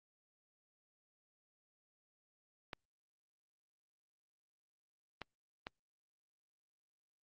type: clicks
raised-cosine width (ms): 0.3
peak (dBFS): -26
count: 3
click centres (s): 2.732 / 5.217 / 5.669
effects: Opus 48 kbps